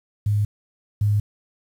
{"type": "tone pair in turn", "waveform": "sine", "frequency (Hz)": [103.83, 103.83], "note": ["G#2", "G#2"], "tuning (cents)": [0, 0], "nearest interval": "unison", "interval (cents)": 0, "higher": "neither", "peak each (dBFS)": [-17, -16], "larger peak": "second", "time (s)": [[0.26, 0.45], [1.01, 1.2]], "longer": "neither", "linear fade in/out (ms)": 5, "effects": ["8-bit"]}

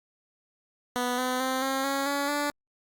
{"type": "tone with pitch steps", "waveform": "10% pulse", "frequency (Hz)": [246.9, 253.7, 260.7, 267.9, 275.2, 282.8, 290.6], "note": ["B3", "B3", "C4", "C4", "C#4", "C#4", "D4"], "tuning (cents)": [0, 47, -6, 41, -12, 35, -18], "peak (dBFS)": -18, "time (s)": [0.96, 2.5], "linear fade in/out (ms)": 0, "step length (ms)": 220, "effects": ["Opus 48 kbps"]}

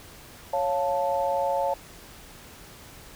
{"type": "chord", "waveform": "sine", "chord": "Db augmented", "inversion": "none", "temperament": "equal", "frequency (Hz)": [554.4, 698.5, 880], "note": ["Db5", "F5", "A5"], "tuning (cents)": [0, 0, 0], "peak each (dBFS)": [-26, -29, -27], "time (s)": [0.53, 1.74], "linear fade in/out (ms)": 5, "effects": ["pink hiss -47 dBFS RMS until 3.15 s"]}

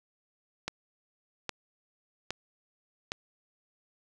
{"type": "click train", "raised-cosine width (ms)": 0.2, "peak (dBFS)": -15, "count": 4, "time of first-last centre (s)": [0.68, 3.119], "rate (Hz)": 1.23, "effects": []}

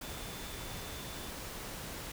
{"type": "tone in noise", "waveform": "sine", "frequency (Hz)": 3520, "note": "A7", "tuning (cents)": 0, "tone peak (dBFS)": -53, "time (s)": [0.03, 1.3], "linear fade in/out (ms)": 5, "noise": "pink", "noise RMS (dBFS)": -43, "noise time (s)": [0.01, 2.12], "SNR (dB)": -13, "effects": []}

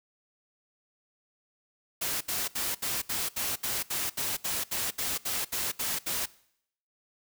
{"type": "noise bursts", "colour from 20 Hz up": "white", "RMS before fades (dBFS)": -31, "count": 16, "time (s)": [2.01, 6.26], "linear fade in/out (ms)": 10, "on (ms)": 200, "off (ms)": 70, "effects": ["noise-tail reverb RT60 0.7 s tail -21 dB re dry"]}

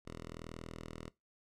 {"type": "tone", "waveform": "5% pulse", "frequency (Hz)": 40.82, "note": "E1", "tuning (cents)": -16, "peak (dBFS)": -34, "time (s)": [0.05, 1.1], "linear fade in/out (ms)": 20, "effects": ["noise-tail reverb RT60 0.2 s tail -20 dB re dry", "low-pass 9000 Hz 12 dB/octave"]}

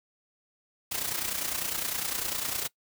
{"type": "noise with amplitude modulation", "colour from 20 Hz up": "white", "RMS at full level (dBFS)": -29, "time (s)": [0.91, 2.68], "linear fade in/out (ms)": 10, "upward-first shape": "sine", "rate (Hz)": 29.9, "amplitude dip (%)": 65, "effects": ["noise-tail reverb RT60 0.1 s tail -21 dB re dry"]}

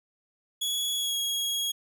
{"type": "tone with pitch glide", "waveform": "sawtooth", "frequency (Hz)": [3368, 3308], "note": ["G#7", "G#7"], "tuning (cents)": [24, -8], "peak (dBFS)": -24, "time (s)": [0.61, 1.72], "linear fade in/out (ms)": 10, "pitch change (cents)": -32, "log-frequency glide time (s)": [0.95, 1.16], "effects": []}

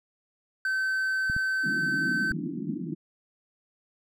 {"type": "tone", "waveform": "triangle", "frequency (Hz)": 1538, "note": "G6", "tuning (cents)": -33, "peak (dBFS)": -23, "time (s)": [0.65, 2.32], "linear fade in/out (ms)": 2}
{"type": "clicks", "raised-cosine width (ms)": 5, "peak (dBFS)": -22, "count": 3, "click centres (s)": [1.299, 1.365, 2.312]}
{"type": "band-pass noise", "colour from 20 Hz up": "pink", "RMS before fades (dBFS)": -33, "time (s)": [1.63, 2.95], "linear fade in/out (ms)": 20, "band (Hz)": [150, 340], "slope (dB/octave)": 96}
{"effects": []}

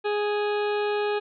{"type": "harmonic tone", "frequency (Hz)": 415.3, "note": "G#4", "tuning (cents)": 0, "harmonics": [1, 2, 3, 4, 6, 7, 8, 9, 10], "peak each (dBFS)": [-24, -31, -37, -36, -37, -44, -45, -45, -47], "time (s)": [0.04, 1.2], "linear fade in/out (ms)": 20, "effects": []}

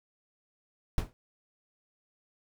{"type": "noise with exponential decay", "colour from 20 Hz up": "brown", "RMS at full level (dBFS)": -25, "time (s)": [0.98, 1.13], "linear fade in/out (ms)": 0, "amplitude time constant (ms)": 31, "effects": []}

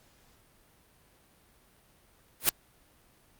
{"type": "noise with exponential growth", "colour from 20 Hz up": "white", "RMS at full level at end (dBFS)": -18, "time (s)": [2.4, 2.49], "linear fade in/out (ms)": 0, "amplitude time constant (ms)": 19, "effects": ["pink hiss -63 dBFS RMS until 3.39 s", "Opus 48 kbps"]}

